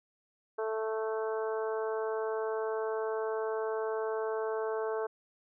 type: harmonic tone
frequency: 220 Hz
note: A3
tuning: in tune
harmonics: 2 / 3 / 4 / 5 / 6 / 7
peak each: -32 / -39 / -41 / -43 / -46 / -46 dBFS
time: 0.58-5.07 s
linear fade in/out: 10 ms
effects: none